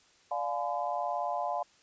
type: chord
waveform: sine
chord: D diminished seventh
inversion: none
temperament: just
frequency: 587.3 / 704.8 / 845.8 / 1014.9 Hz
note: D5 / F5 / Ab5 / Cb6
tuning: 0 / +16 / +31 / +47 cents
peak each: -37 / -33 / -36 / -37 dBFS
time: 0.31-1.63 s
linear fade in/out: 5 ms
effects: white hiss -63 dBFS RMS until 1.82 s + resampled to 16000 Hz